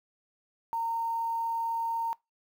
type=tone with quantisation; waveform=sine; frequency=918 Hz; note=A#5; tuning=27 cents flat; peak=-28 dBFS; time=0.73-2.13 s; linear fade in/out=0 ms; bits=9; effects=noise-tail reverb RT60 0.2 s tail -23 dB re dry